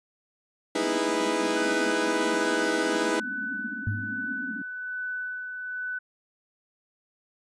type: band-pass noise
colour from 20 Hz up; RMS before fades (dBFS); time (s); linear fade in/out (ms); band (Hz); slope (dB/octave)
pink; -38; 0.75-4.62; 5; 200 to 290; 96
type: chord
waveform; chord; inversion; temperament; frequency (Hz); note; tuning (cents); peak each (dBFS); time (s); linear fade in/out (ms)
sawtooth; E major seventh; third; equal with one note detuned; 311.1 / 329.6 / 411.5 / 493.9; D#4 / E4 / G#4 / B4; 0 / 0 / -16 / 0; -26; 0.75-3.2; 5
type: tone with tremolo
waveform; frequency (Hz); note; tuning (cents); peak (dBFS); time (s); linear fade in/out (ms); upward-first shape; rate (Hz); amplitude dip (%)
sine; 1497; F#6; +20; -29; 1.56-5.99; 10; sine; 1.2; 40
type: tone with exponential decay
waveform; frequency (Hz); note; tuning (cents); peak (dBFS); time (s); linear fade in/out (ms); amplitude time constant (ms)
sine; 103.83; G#2; 0; -22; 3.87-4.31; 0; 94
effects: resampled to 22050 Hz